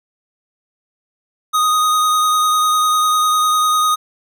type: tone with vibrato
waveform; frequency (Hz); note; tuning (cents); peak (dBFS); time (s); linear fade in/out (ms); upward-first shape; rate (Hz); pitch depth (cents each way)
square; 1244.5; D#6; 0; -13; 1.53-3.96; 20; sine; 10; 14
effects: none

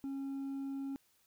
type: tone with hard clipping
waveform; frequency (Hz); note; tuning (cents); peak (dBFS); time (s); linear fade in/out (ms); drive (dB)
sine; 273.5; C#4; -23; -38; 0.04-0.96; 0; 2
effects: white hiss -72 dBFS RMS until 1.26 s

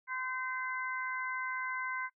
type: harmonic tone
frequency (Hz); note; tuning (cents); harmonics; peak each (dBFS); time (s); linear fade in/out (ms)
514; C5; -31; 2 / 3 / 4; -39 / -38 / -39; 0.07-2.1; 50
effects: noise-tail reverb RT60 0.1 s tail -22 dB re dry

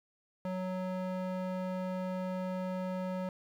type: tone with band-pass filter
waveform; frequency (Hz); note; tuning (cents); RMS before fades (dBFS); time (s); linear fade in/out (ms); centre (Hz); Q
square; 185; F#3; 0; -36; 0.45-3.29; 2; 530; 0.8
effects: 11-bit

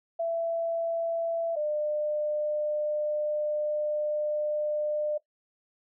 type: tone pair in turn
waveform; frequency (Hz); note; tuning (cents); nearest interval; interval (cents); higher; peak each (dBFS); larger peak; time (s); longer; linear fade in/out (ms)
sine; 667 / 600.8; E5 / D5; +20 / +39; major second; 181; first; -26; neither; 0.19-1.56 / 1.56-5.18; second; 10
effects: noise-tail reverb RT60 0.1 s tail -17 dB re dry

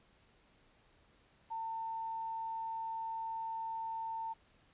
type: tone with quantisation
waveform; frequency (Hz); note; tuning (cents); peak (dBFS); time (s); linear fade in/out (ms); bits
sine; 900; A5; +39; -37; 1.5-4.34; 20; 11
effects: pink hiss -68 dBFS RMS until 4.73 s + resampled to 8000 Hz

